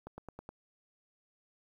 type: accelerating click train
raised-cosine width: 1 ms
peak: -30 dBFS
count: 5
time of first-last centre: 0.07-0.491 s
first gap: 110 ms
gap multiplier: 0.97
effects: 10-bit